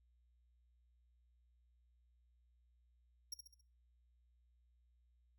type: tone with echo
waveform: sawtooth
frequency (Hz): 5590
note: F8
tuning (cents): +1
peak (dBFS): -39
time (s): 3.32-3.34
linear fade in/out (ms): 5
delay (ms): 68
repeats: 4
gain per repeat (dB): -7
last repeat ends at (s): 3.612
effects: noise-tail reverb RT60 0.4 s tail -21 dB re dry + added 60 Hz sine -70 dBFS peak until 5.38 s